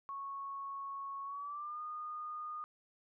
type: tone with pitch glide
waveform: sine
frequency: 1104 to 1225 Hz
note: C#6 to D#6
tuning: -7 to -27 cents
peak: -40 dBFS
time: 0.09-2.64 s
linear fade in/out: 0 ms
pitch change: +180 cents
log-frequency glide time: 1.24-1.81 s
effects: none